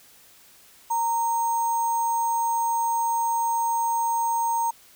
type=tone with sample-and-hold; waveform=sine; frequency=927 Hz; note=A#5; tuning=10 cents flat; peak=-21 dBFS; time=0.9-4.71 s; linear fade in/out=10 ms; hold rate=7350 Hz; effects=white hiss -53 dBFS RMS until 4.95 s